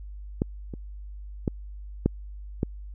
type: clicks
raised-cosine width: 3 ms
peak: -10 / -22 / -11 / -7 / -11 dBFS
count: 5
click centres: 0.419 / 0.738 / 1.478 / 2.06 / 2.631 s
effects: added 50 Hz sine -37 dBFS peak until 2.94 s